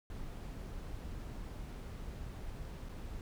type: noise with dropouts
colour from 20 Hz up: brown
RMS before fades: -44 dBFS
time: 0.1-3.21 s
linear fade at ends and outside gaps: 1 ms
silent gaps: 2.888-2.892 s
effects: none